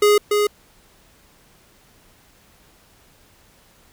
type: tone with echo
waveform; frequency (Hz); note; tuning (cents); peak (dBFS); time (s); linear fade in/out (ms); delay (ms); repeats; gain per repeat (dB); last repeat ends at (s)
square; 415.3; G#4; 0; -12; 0.02-0.18; 5; 290; 1; -4; 0.47
effects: pink hiss -54 dBFS RMS until 3.92 s